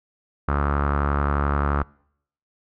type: tone with low-pass filter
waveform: sawtooth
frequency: 71.5 Hz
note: D2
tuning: 46 cents flat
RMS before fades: -22 dBFS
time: 0.48-1.83 s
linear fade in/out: 5 ms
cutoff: 1300 Hz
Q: 5.2
effects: noise-tail reverb RT60 0.7 s tail -26 dB re dry